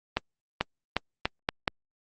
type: accelerating click train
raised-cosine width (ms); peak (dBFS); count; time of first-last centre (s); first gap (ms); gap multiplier
0.3; -8; 6; 0.17-1.678; 440; 0.81
effects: Opus 32 kbps